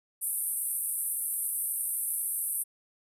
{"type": "band-pass noise", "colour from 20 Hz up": "white", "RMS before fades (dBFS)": -32, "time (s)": [0.21, 2.64], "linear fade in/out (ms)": 20, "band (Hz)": [8700, 13000], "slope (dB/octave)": 96, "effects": []}